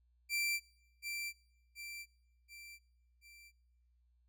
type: tone with echo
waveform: sawtooth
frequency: 2349 Hz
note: D7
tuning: in tune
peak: -30 dBFS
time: 0.29-0.6 s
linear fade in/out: 50 ms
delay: 730 ms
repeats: 4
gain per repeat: -6 dB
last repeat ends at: 3.52 s
effects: noise-tail reverb RT60 1.0 s tail -23 dB re dry + added 60 Hz sine -69 dBFS peak until 4.28 s